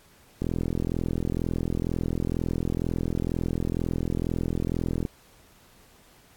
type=click train; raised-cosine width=3 ms; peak=-14 dBFS; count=196; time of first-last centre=0.42-5.052 s; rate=42.1 Hz; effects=pink hiss -57 dBFS RMS until 6.36 s + AAC 64 kbps

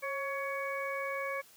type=harmonic tone with a mistuned harmonic; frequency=560 Hz; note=C#5; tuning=18 cents sharp; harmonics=1 / 2 / 3 / 4; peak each=-37 / -39 / -42 / -39 dBFS; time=0.02-1.42 s; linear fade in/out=20 ms; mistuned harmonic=1; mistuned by=-45 cents; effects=white hiss -59 dBFS RMS until 1.56 s + high-pass 80 Hz 12 dB/octave

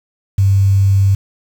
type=tone with quantisation; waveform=sine; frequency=98 Hz; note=G2; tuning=in tune; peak=-8 dBFS; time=0.38-1.15 s; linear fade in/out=5 ms; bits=6; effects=none

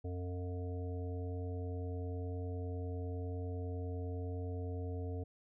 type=harmonic tone; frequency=89.9 Hz; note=F#2; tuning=49 cents flat; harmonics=1 / 3 / 5 / 7 / 8; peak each=-38 / -47 / -46 / -54 / -55 dBFS; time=0.04-5.24 s; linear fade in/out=10 ms; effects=none

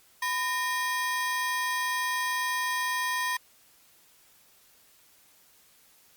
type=ring-modulated tone; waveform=40% pulse; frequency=1422 Hz; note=F6; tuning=31 cents sharp; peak=-23 dBFS; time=0.22-3.37 s; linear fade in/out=5 ms; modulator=421 Hz; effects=white hiss -60 dBFS RMS until 6.16 s + Opus 48 kbps

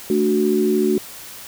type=chord; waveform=sine; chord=D major; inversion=second; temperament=equal; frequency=220 / 293.7 / 370 Hz; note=A3 / D4 / F#4; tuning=0 / 0 / 0 cents; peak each=-20 / -22 / -17 dBFS; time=0.1-0.98 s; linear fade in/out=2 ms; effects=white hiss -37 dBFS RMS until 1.47 s

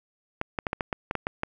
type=clicks; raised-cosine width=0.5 ms; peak=-12 dBFS; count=10; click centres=0.414 / 0.588 / 0.668 / 0.731 / 0.808 / 0.928 / 1.111 / 1.153 / 1.269 / 1.434 s; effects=9-bit

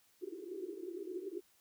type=band-pass noise; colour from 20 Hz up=pink; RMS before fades=-44 dBFS; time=0.21-1.41 s; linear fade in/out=20 ms; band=330 to 400 Hz; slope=96 dB/octave; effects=white hiss -70 dBFS RMS until 1.6 s

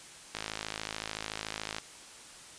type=click train; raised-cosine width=0.2 ms; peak=-17 dBFS; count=78; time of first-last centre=0.35-1.784 s; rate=53.7 Hz; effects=white hiss -50 dBFS RMS until 2.58 s + resampled to 22050 Hz

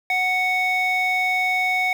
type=tone with band-pass filter; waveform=square; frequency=740 Hz; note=F#5; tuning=in tune; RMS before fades=-21 dBFS; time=0.1-1.93 s; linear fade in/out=2 ms; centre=1800 Hz; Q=8.8; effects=7-bit

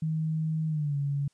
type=tone with pitch glide; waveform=sine; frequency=158.1 to 141.67 Hz; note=D#3 to C#3; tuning=+28 to +38 cents; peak=-26 dBFS; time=0.02-1.28 s; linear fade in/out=5 ms; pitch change=-190 cents; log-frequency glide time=0.68-0.96 s; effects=white hiss -71 dBFS RMS until 1.33 s + resampled to 22050 Hz

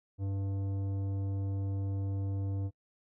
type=tone with tanh clipping; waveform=sine; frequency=98 Hz; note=G2; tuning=in tune; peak=-33 dBFS; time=0.18-2.71 s; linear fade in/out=50 ms; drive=12 dB; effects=noise-tail reverb RT60 0.1 s tail -23 dB re dry

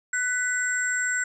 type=tone cluster; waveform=sine; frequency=1493 / 1973 / 7540 Hz; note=F#6 / B6 / A#8; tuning=+15 / -2 / +19 cents; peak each=-25 / -31 / -29 dBFS; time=0.13-1.24 s; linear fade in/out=5 ms; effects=none

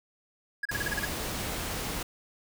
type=tone bursts; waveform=triangle; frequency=1661.2 Hz; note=G#6; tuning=in tune; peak=-26 dBFS; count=8; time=0.63-1.053 s; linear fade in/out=5 ms; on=24 ms; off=33 ms
type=noise; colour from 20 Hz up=pink; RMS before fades=-34 dBFS; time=0.71-2.03 s; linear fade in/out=5 ms
effects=none

